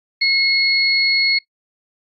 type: tone pair together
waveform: sine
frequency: 2170 / 4340 Hz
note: C#7 / C#8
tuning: -37 / -37 cents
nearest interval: octave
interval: 1200 cents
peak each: -16 dBFS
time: 0.21-1.39 s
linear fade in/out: 10 ms
effects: noise-tail reverb RT60 0.1 s tail -18 dB re dry + Opus 48 kbps